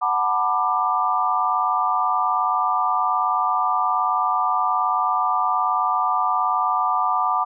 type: chord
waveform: sine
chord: B minor seventh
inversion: second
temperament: just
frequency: 740.8 / 889 / 987.8 / 1185.3 Hz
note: F#5 / A5 / B5 / D6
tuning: +2 / +18 / 0 / +16 cents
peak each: -24 / -26 / -24 / -21 dBFS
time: 0.01-7.45 s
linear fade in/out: 20 ms
effects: none